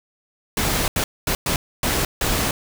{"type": "noise bursts at uneven times", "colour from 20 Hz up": "pink", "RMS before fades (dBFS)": -21, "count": 6, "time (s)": [[0.57, 0.88], [0.96, 1.04], [1.27, 1.35], [1.46, 1.56], [1.83, 2.05], [2.21, 2.51]], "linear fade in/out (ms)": 2, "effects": []}